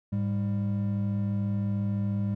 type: tone pair together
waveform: triangle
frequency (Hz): 105.46 / 199.5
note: G#2 / G3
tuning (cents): +27 / +31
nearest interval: major seventh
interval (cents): 1104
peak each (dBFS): -26 / -27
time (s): 0.12-2.35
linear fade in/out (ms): 10
effects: none